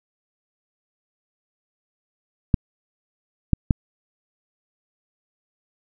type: clicks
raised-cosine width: 5 ms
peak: -3 dBFS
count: 3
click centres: 2.542 / 3.533 / 3.708 s
effects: none